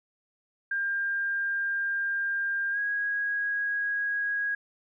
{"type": "tone with pitch glide", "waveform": "sine", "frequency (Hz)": [1600, 1648.8], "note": ["G6", "G#6"], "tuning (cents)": [35, -13], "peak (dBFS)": -26, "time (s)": [0.71, 4.55], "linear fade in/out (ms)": 5, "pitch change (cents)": 52, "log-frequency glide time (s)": [2.72, 2.78], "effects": []}